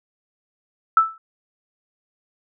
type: tone with exponential decay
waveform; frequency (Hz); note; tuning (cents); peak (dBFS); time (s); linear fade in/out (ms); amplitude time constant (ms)
sine; 1318.5; E6; 0; -7; 0.97-1.18; 2; 44
effects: none